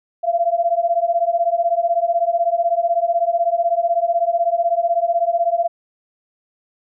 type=beating tone pair; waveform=sine; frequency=675 / 691 Hz; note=E5 / F5; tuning=+41 / -19 cents; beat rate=16 Hz; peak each=-18 dBFS; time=0.23-5.68 s; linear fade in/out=20 ms; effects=none